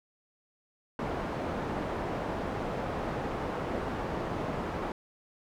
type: low-pass noise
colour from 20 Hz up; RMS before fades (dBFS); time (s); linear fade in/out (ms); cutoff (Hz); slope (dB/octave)
white; -34; 0.99-4.92; 2; 770; 12
effects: none